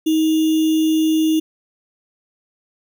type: tone with sample-and-hold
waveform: sine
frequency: 316.2 Hz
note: D#4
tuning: 28 cents sharp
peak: -13 dBFS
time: 0.06-1.4 s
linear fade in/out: 10 ms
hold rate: 3150 Hz
effects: none